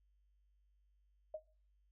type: tone with exponential decay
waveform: sine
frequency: 622.3 Hz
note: D#5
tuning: in tune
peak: -37 dBFS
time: 1.34-1.44 s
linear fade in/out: 5 ms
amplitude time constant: 21 ms
effects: noise-tail reverb RT60 0.4 s tail -20 dB re dry + added 50 Hz sine -70 dBFS peak until 1.91 s